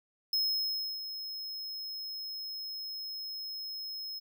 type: tone with ADSR envelope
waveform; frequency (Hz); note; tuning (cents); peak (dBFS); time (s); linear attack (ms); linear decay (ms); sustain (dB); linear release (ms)
square; 5160; E8; -38; -27; 0.33-4.2; 3; 660; -11; 22
effects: none